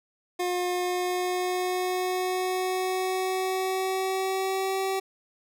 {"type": "tone with pitch glide", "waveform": "25% pulse", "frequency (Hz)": [358.3, 384], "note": ["F4", "G4"], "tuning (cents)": [44, -36], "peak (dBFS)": -22, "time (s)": [0.39, 5], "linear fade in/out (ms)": 10, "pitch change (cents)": 120, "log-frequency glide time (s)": [0.66, 4.78], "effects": []}